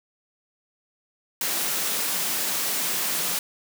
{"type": "high-pass noise", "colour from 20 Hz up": "white", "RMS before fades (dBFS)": -26, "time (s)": [1.41, 3.39], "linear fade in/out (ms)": 2, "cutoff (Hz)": 140, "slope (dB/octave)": 48, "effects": []}